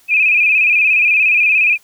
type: tone with vibrato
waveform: sine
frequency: 2489 Hz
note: D#7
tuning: in tune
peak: -9 dBFS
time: 0.08-1.78 s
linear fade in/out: 50 ms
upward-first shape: square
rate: 17 Hz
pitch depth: 53 cents each way
effects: white hiss -51 dBFS RMS until 1.83 s